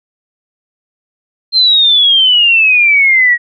sine exponential sweep, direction down, 4186 to 1895 Hz, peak -5 dBFS, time 1.52-3.38 s, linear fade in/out 50 ms, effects none

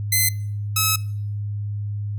5% pulse tone pair in turn, 2046 / 1288.9 Hz, C7 / E6, -39 / -39 cents, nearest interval minor sixth, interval 800 cents, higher first, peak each -6 dBFS, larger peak neither, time 0.12-0.29 / 0.76-0.96 s, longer second, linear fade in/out 5 ms, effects noise-tail reverb RT60 0.6 s tail -22 dB re dry + added 103 Hz sine -24 dBFS peak until 2.18 s

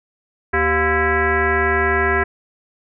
sine tone with frequency modulation, 1018 Hz, C6, 48 cents flat, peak -14 dBFS, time 0.53-2.24 s, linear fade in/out 10 ms, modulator 314 Hz, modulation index 3.1, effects none

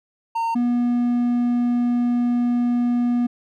triangle tone pair in turn, 916 / 241.8 Hz, A#5 / B3, -31 / -36 cents, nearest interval octave + major seventh, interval 2305 cents, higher first, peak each -18 / -15 dBFS, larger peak second, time 0.35-0.55 / 0.55-3.27 s, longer second, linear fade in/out 10 ms, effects none

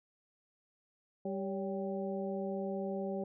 harmonic tone with a mistuned harmonic, 196 Hz, G3, in tune, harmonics 1 / 2 / 3 / 4, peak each -38 / -39 / -40 / -46 dBFS, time 1.25-3.24 s, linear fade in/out 5 ms, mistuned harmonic 3, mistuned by -62 cents, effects none

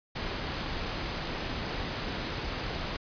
pink noise, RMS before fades -34 dBFS, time 0.15-2.97 s, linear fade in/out 10 ms, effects resampled to 11025 Hz

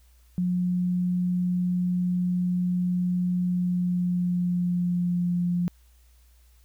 sine tone with pitch glide, 179.3 to 175.71 Hz, F3 to F3, +46 to +11 cents, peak -22 dBFS, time 0.38-5.68 s, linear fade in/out 0 ms, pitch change -35 cents, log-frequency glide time 3.42-5.37 s, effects added 60 Hz sine -54 dBFS peak until 6.64 s + white hiss -65 dBFS RMS until 6.64 s

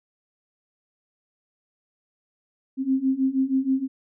sine beating tone pair, 261.7 / 268 Hz, C4 / C4, 0 / +42 cents, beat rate 6.3 Hz, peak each -24 / -22 dBFS, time 2.77-3.88 s, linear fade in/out 50 ms, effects none

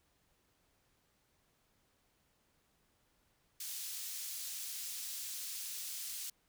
pink high-pass noise, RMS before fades -43 dBFS, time 3.6-6.3 s, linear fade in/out 5 ms, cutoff 5000 Hz, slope 12 dB/octave, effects pink hiss -75 dBFS RMS until 6.48 s

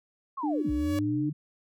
sine linear two-way sweep, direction down then up, 1138 to 58.27 to 153.3 Hz, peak -31 dBFS, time 0.37-1.33 s, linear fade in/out 10 ms, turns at 0.71 s
sawtooth tone with exponential growth, 566 Hz, C#5, 36 cents sharp, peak -29 dBFS, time 0.39-0.99 s, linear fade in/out 2 ms, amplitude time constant 130 ms
sine tone, 300 Hz, D4, 37 cents sharp, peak -26 dBFS, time 0.43-1.3 s, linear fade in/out 10 ms
effects none

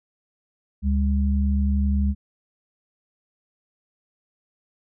sine tone pair together, 71.3 / 201.9 Hz, C#2 / G#3, +49 / -49 cents, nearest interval octave + tritone, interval 1802 cents, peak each -19 / -24 dBFS, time 0.82-2.15 s, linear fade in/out 50 ms, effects none

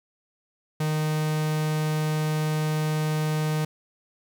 45% pulse tone, 154.4 Hz, D#3, 13 cents flat, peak -23 dBFS, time 0.8-3.65 s, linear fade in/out 5 ms, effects 10-bit

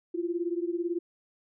sine beating tone pair, 338.8 / 356.8 Hz, E4 / F4, +48 / +37 cents, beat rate 18 Hz, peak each -30 / -32 dBFS, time 0.14-0.99 s, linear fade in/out 10 ms, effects none

